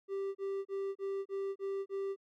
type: tone bursts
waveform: triangle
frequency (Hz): 392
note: G4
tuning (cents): 0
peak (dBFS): -32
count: 7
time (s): 0.08-2.162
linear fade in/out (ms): 50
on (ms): 270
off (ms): 32
effects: none